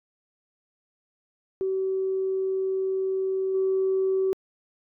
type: tone with level steps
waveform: sine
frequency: 381.2 Hz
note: G4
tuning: 48 cents flat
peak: -23 / -20 dBFS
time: 1.61-4.33 s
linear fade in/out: 0 ms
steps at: 3.54 s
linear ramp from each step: 10 ms
effects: tanh soft clip ceiling -16 dBFS